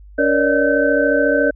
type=tone cluster; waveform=sine; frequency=284.8 / 471.4 / 568 / 602 / 1535 Hz; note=C#4 / A#4 / C#5 / D5 / G6; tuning=+47 / +19 / +42 / +43 / -37 cents; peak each=-19 dBFS; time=0.18-1.51 s; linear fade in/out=10 ms; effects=added 50 Hz sine -38 dBFS peak until 1.55 s